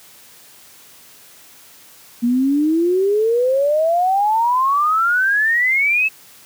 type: exponential sweep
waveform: sine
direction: up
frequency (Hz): 233.1 to 2634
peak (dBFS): -13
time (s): 2.22-6.09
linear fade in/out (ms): 20
effects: white hiss -45 dBFS RMS until 6.45 s + high-pass 80 Hz 12 dB/octave